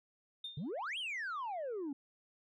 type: tone with exponential decay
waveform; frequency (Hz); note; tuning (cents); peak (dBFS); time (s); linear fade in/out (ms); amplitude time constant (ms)
sine; 3630; A#7; -47; -37; 0.44-0.71; 5; 57
type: exponential two-way sweep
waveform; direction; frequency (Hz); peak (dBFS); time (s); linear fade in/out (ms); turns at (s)
sine; up then down; 130 to 3322 to 265.5; -35; 0.57-1.93; 5; 0.98
effects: tanh soft clip ceiling -36 dBFS